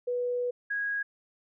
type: tone pair in turn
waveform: sine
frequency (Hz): 490.6 / 1650.2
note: B4 / G#6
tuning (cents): -12 / -12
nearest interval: octave + major sixth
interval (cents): 2100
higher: second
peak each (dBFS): -27 / -28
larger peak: first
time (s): 0.07-0.51 / 0.7-1.03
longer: first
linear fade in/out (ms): 10
effects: none